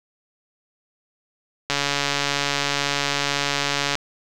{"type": "click train", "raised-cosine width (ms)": 0.2, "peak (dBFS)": -4, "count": 321, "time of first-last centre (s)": [1.7, 3.954], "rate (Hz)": 142, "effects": []}